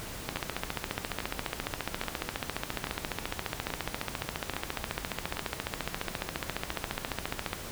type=two click trains; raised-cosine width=0.3 ms; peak=-17 / -14 dBFS; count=7 / 106; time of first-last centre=0.37-5.37 / 0.29-7.531 s; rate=1.2 / 14.5 Hz; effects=pink hiss -41 dBFS RMS until 7.71 s